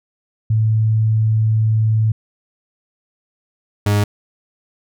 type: tone pair in turn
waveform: sine / 40% pulse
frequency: 109.9 / 102.98 Hz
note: A2 / G#2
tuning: -2 / -14 cents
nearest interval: minor second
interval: 112 cents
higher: first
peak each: -12 dBFS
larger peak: neither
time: 0.5-2.12 / 3.86-4.04 s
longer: first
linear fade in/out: 5 ms
effects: none